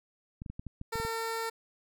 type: clicks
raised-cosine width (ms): 5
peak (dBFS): -27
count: 9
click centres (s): 0.419 / 0.462 / 0.5 / 0.595 / 0.667 / 0.814 / 0.956 / 1 / 1.05
type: tone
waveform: 15% pulse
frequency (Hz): 453.3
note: A#4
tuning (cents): -48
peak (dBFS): -26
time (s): 0.92-1.5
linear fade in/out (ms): 10
effects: none